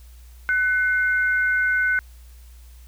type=tone pair together; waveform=sine; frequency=1500 / 2121 Hz; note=F#6 / C7; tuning=+23 / +23 cents; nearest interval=tritone; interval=600 cents; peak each=-18 / -27 dBFS; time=0.49-1.99 s; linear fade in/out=0 ms; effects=added 60 Hz sine -42 dBFS peak until 2.87 s + white hiss -56 dBFS RMS until 2.87 s

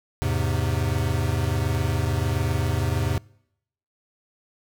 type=chord; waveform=square; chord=E augmented; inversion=none; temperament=equal; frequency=82.41 / 103.83 / 130.81 Hz; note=E2 / G#2 / B#2; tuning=0 / 0 / 0 cents; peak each=-27 dBFS; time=0.22-3.18 s; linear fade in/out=0 ms; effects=noise-tail reverb RT60 0.8 s tail -26 dB re dry

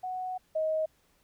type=tone pair in turn; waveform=sine; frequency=740 / 629.4 Hz; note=F#5 / D#5; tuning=0 / +20 cents; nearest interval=minor third; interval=280 cents; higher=first; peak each=-32 / -26 dBFS; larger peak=second; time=0.03-0.38 / 0.55-0.86 s; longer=first; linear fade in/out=10 ms; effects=pink hiss -68 dBFS RMS until 1.23 s

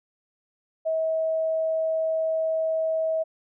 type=tone; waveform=sine; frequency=642 Hz; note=E5; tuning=46 cents flat; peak=-22 dBFS; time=0.85-3.24 s; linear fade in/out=20 ms; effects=none

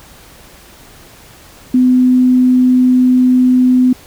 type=tone; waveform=sine; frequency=252.9 Hz; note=B3; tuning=41 cents sharp; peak=-6 dBFS; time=1.74-3.93 s; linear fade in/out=5 ms; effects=pink hiss -40 dBFS RMS until 4.06 s

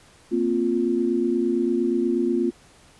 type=chord; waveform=sine; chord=Bb suspended second; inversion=none; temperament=equal; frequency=233.1 / 261.6 / 349.2 Hz; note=Bb3 / C4 / F4; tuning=0 / 0 / 0 cents; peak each=-25 / -25 / -22 dBFS; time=0.31-2.51 s; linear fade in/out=20 ms; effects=pink hiss -53 dBFS RMS until 2.99 s + resampled to 24000 Hz

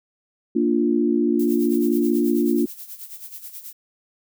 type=chord; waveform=sine; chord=Bb major; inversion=none; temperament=equal; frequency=233.1 / 293.7 / 349.2 Hz; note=Bb3 / D4 / F4; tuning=0 / 0 / 0 cents; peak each=-21 dBFS; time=0.55-2.66 s; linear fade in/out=10 ms
type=noise with tremolo; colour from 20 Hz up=violet; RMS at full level=-35 dBFS; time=1.39-3.73 s; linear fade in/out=5 ms; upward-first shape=sine; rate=9.3 Hz; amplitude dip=70%
effects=none

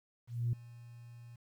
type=tone with ADSR envelope; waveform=sine; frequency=118.9 Hz; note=A#2; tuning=35 cents sharp; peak=-27 dBFS; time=0.27-1.36 s; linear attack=260 ms; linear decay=4 ms; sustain=-22 dB; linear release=6 ms; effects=tanh soft clip ceiling -25 dBFS + 11-bit

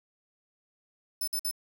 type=tone bursts; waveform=5% pulse; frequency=5274 Hz; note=E8; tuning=in tune; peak=-23 dBFS; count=3; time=1.21-1.512 s; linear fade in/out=5 ms; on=66 ms; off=52 ms; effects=9-bit

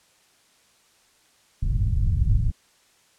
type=low-pass noise; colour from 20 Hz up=white; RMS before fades=-21 dBFS; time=1.62-2.52 s; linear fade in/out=10 ms; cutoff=110 Hz; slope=24 dB/octave; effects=white hiss -60 dBFS RMS until 3.18 s + low-pass 9000 Hz 12 dB/octave

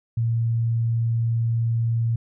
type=tone; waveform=sine; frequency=115.4 Hz; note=A#2; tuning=17 cents flat; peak=-19 dBFS; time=0.17-2.16 s; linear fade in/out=5 ms; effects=none

